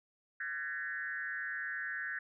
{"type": "tone with frequency modulation", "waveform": "sine", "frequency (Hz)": 1674, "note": "G#6", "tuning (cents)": 13, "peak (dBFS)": -36, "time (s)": [0.4, 2.19], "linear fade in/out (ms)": 5, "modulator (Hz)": 149, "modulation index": 1.4, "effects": []}